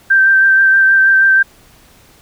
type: tone with vibrato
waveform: sine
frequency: 1566 Hz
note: G6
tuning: 2 cents flat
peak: -6 dBFS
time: 0.1-1.43 s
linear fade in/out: 10 ms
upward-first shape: sine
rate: 6.3 Hz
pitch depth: 18 cents each way
effects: pink hiss -46 dBFS RMS until 2.21 s